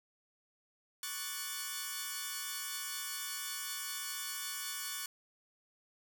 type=chord; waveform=5% pulse; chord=D major seventh; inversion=third; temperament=equal; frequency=1108.7 / 1174.7 / 1480 / 1760 Hz; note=C#6 / D6 / F#6 / A6; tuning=0 / 0 / 0 / 0 cents; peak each=-32 / -36 / -31 / -33 dBFS; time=1.03-5.06 s; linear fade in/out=2 ms; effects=none